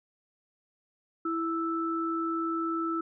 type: tone pair together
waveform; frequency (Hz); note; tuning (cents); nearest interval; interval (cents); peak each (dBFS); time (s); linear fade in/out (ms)
sine; 329.6 / 1318.5; E4 / E6; 0 / 0; 2 octaves; 2400; -30 / -31; 1.25-3.01; 5
effects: none